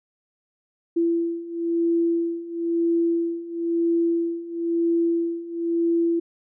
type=beating tone pair; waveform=sine; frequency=336.1 / 337.1 Hz; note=E4 / E4; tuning=+34 / +39 cents; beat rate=1 Hz; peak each=-25 / -22 dBFS; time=0.96-6.2 s; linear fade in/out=10 ms; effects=none